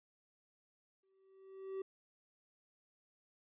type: tone with exponential growth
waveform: triangle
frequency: 384.6 Hz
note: G4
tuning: 33 cents flat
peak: -35 dBFS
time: 1.03-1.82 s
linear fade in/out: 5 ms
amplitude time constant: 170 ms
effects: resampled to 8000 Hz